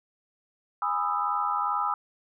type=chord; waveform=sine; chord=E major seventh; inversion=first; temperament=just; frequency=824.1 / 988.9 / 1236.1 / 1318.5 Hz; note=G#5 / B5 / D#6 / E6; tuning=-14 / +2 / -12 / 0 cents; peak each=-31 / -31 / -29 / -30 dBFS; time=0.82-1.94 s; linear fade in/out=2 ms; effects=none